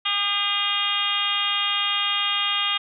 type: harmonic tone with a mistuned harmonic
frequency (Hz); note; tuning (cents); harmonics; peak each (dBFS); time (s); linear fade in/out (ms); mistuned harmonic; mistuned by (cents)
406.3; G#4; -38; 2 / 3 / 4 / 5 / 6 / 7 / 8 / 9; -36 / -28 / -36 / -32 / -31 / -27 / -25 / -30; 0.05-2.78; 10; 4; -32
effects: none